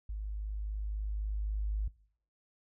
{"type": "tone with level ramp", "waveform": "sine", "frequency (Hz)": 51.91, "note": "G#1", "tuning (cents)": 0, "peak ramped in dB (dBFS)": [-35, -29], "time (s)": [0.09, 1.88], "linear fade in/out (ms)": 5, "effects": ["noise-tail reverb RT60 0.6 s tail -22 dB re dry"]}